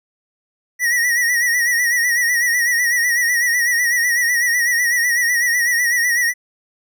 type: tone with vibrato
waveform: square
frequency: 1914 Hz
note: A#6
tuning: 45 cents sharp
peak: -15 dBFS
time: 0.79-6.34 s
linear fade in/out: 50 ms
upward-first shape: sine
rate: 8 Hz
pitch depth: 64 cents each way
effects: none